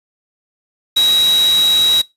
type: tone in noise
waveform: sine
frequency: 3846 Hz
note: B7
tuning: 47 cents flat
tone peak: -9 dBFS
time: 0.96-2.02 s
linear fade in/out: 10 ms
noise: white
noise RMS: -23 dBFS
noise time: 0.96-2.02 s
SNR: +11 dB
effects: noise-tail reverb RT60 0.2 s tail -22 dB re dry + resampled to 32000 Hz